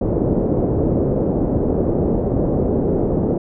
white low-pass noise, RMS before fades -18 dBFS, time 0.01-3.38 s, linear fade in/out 5 ms, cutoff 490 Hz, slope 24 dB/octave, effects none

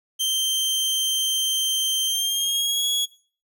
sawtooth tone with pitch glide, 3137 to 3343 Hz, G7 to G#7, +1 to +11 cents, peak -18 dBFS, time 0.19-3.06 s, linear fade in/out 20 ms, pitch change +110 cents, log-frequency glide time 2.06-2.86 s, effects noise-tail reverb RT60 0.4 s tail -18 dB re dry

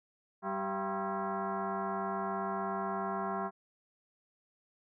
sine tone with frequency modulation, 194 Hz, G3, 18 cents flat, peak -32 dBFS, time 0.42-3.51 s, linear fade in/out 50 ms, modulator 291 Hz, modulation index 3.9, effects none

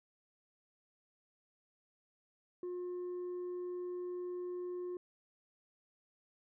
triangle tone with tanh clipping, 357.8 Hz, F4, 42 cents sharp, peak -39 dBFS, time 2.63-4.97 s, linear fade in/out 2 ms, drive 7 dB, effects none

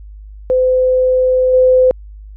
sine tone with level steps, 511 Hz, C5, 41 cents flat, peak -9 / -6 dBFS, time 0.5-1.91 s, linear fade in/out 0 ms, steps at 1.53 s, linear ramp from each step 10 ms, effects added 51 Hz sine -31 dBFS peak until 2.36 s

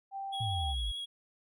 sine tone, 784 Hz, G5, in tune, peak -36 dBFS, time 0.11-0.75 s, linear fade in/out 50 ms
triangle tone with vibrato, 3322 Hz, G#7, in tune, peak -35 dBFS, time 0.32-1.06 s, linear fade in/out 20 ms, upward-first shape triangle, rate 11 Hz, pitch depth 15 cents each way
sine exponential sweep, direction down, 118.2 to 49.32 Hz, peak -32 dBFS, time 0.4-0.92 s, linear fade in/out 10 ms
effects none

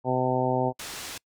harmonic tone, 127.8 Hz, C3, 40 cents flat, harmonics 1 / 2 / 3 / 4 / 5 / 6 / 7, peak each -30 / -30 / -30 / -30 / -30 / -30 / -30 dBFS, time 0.04-0.73 s, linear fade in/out 50 ms
white low-pass noise, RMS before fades -38 dBFS, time 0.79-1.18 s, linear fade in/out 5 ms, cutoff 7300 Hz, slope 12 dB/octave
effects noise-tail reverb RT60 0.1 s tail -26 dB re dry

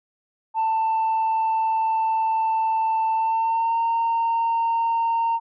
sine tone with pitch glide, 889 to 918.8 Hz, A5 to A#5, +18 to -25 cents, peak -17 dBFS, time 0.54-5.4 s, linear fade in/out 50 ms, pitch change +57 cents, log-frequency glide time 3.14-3.78 s, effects tanh soft clip ceiling -17 dBFS

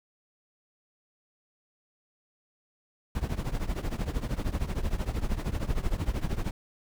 brown noise with tremolo, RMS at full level -26 dBFS, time 3.15-6.51 s, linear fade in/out 2 ms, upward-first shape triangle, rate 13 Hz, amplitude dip 90%, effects none

